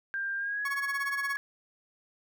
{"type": "tone with pitch glide", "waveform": "sine", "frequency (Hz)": [1592, 1682.8], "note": ["G6", "G#6"], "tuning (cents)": [26, 22], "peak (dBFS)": -30, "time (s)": [0.14, 1.37], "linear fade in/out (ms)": 0, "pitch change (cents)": 96, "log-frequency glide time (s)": [0.37, 0.65]}
{"type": "tone with tremolo", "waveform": "30% pulse", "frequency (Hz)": 1108.7, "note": "C#6", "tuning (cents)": 0, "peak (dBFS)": -29, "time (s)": [0.65, 1.36], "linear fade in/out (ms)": 2, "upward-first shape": "sine", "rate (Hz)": 17, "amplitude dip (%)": 90}
{"effects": []}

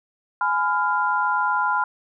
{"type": "chord", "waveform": "sine", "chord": "F diminished", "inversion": "first", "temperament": "just", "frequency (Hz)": [838.1, 1005.8, 1396.9], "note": ["Ab5", "Cb6", "F6"], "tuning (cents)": [16, 31, 0], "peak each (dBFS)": [-25, -22, -23], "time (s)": [0.41, 1.84], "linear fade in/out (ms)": 2, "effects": []}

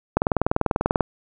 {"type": "click train", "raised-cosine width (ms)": 1, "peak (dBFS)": -4, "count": 18, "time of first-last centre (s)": [0.17, 1.007], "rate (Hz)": 20.3, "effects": []}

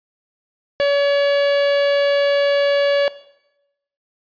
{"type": "tone", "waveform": "45% pulse", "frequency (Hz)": 567, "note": "C#5", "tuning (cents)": 39, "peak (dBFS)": -14, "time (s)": [0.8, 3.08], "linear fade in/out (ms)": 0, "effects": ["noise-tail reverb RT60 0.9 s tail -18 dB re dry", "resampled to 11025 Hz"]}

